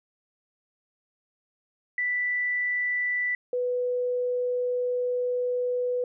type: tone pair in turn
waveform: sine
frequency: 1975.5 / 494.7 Hz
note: B6 / B4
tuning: 0 / +3 cents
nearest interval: 2 octaves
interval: 2397 cents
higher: first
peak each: -24 dBFS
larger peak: neither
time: 1.98-3.35 / 3.53-6.04 s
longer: second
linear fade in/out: 2 ms
effects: none

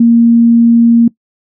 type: tone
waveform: sine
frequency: 233.1 Hz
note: A#3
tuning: in tune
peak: -3 dBFS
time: 0-1.08 s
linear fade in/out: 5 ms
effects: noise-tail reverb RT60 0.1 s tail -21 dB re dry

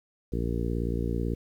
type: harmonic tone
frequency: 58.1 Hz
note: A#1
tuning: 5 cents flat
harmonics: 1 / 2 / 3 / 4 / 5 / 6 / 7 / 8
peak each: -30 / -33 / -35 / -36 / -37 / -38 / -38 / -39 dBFS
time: 0.32-1.35 s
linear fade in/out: 10 ms
effects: 10-bit

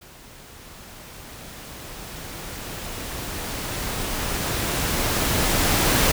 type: noise with level ramp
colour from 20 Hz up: pink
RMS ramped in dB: -46 to -18 dBFS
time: 0.01-6.12 s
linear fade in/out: 10 ms
effects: none

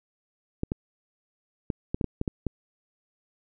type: clicks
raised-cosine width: 3 ms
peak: -14 dBFS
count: 9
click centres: 0.634 / 0.719 / 1.702 / 1.945 / 2.012 / 2.043 / 2.214 / 2.278 / 2.467 s
effects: none

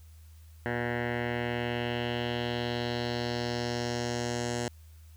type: tone with low-pass filter sweep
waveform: 10% pulse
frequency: 120 Hz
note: B2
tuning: 49 cents flat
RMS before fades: -32 dBFS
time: 0.66-4.68 s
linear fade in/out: 0 ms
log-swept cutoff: 1800 to 7500 Hz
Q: 2.6
effects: added 79 Hz sine -49 dBFS peak until 5.16 s + white hiss -64 dBFS RMS until 5.16 s

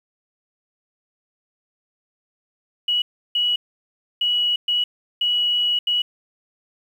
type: tone bursts at uneven times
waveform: sine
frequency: 2926 Hz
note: F#7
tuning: 20 cents flat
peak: -17 dBFS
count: 6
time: 2.88-3.02 / 3.35-3.56 / 4.21-4.56 / 4.68-4.84 / 5.21-5.79 / 5.87-6.02 s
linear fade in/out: 5 ms
effects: 8-bit

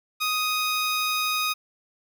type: tone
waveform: 15% pulse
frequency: 1248 Hz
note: D#6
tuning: 5 cents sharp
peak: -17 dBFS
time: 0.2-1.54 s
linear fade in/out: 20 ms
effects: none

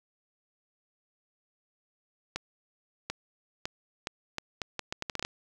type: accelerating click train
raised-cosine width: 0.2 ms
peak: -15 dBFS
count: 14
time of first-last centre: 2.36-5.25 s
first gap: 740 ms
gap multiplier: 0.75
effects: 8-bit

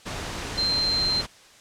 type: tone in noise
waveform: sine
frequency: 4139 Hz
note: C8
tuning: 20 cents flat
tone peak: -21 dBFS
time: 0.57-1.22 s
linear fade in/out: 20 ms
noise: pink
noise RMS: -32 dBFS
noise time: 0.05-1.27 s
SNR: +8 dB
effects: white hiss -51 dBFS RMS until 1.6 s + low-pass 7000 Hz 12 dB/octave

